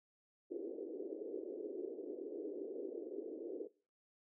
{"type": "band-pass noise", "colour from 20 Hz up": "white", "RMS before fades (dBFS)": -45, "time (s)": [0.5, 3.68], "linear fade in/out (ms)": 20, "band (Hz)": [310, 460], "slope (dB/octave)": 48, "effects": ["noise-tail reverb RT60 0.4 s tail -21 dB re dry"]}